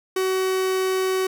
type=tone; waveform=45% pulse; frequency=376.5 Hz; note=F#4; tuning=30 cents sharp; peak=-20 dBFS; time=0.16-1.27 s; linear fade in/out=5 ms; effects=none